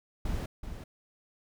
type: noise with echo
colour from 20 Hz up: brown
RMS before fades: -32 dBFS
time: 0.25-0.46 s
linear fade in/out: 5 ms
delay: 380 ms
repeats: 1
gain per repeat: -8 dB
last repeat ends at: 0.84 s
effects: none